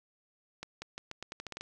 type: accelerating click train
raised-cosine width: 0.2 ms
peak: -23 dBFS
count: 11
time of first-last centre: 0.63-1.61 s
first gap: 190 ms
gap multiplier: 0.84
effects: none